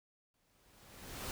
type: noise with exponential growth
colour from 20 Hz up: pink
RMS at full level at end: -40 dBFS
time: 0.34-1.31 s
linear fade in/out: 1 ms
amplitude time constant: 210 ms
effects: none